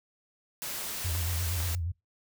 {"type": "noise", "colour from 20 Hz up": "white", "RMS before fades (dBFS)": -36, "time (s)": [0.62, 1.75], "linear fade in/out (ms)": 0}
{"type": "tone with vibrato", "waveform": "sine", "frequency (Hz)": 85.4, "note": "F2", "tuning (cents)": -38, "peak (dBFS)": -29, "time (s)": [1.04, 1.92], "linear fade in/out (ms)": 10, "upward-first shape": "square", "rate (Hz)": 8.5, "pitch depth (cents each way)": 76}
{"type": "clicks", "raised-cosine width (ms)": 0.5, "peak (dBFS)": -26, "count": 2, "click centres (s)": [1.151, 1.603]}
{"effects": ["noise-tail reverb RT60 0.2 s tail -23 dB re dry"]}